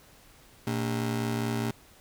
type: ring-modulated tone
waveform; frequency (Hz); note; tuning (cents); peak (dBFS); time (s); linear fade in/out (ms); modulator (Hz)
30% pulse; 172.6; F3; -20; -22; 0.67-1.71; 0; 53.9
effects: pink hiss -56 dBFS RMS until 2 s